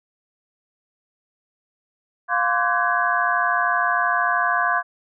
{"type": "tone cluster", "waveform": "sine", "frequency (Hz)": [704, 1037, 1150, 1520, 1660], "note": ["F5", "C6", "D6", "F#6", "G#6"], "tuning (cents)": [14, -16, -37, 46, -1], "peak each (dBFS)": -24, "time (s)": [2.28, 4.83], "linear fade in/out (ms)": 50, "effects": []}